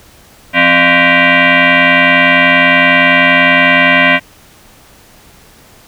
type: tone with frequency modulation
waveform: sine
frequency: 170.7 Hz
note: F3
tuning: 39 cents flat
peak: -5 dBFS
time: 0.53-4.2 s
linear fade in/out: 50 ms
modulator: 432 Hz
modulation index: 6
effects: pink hiss -42 dBFS RMS until 5.87 s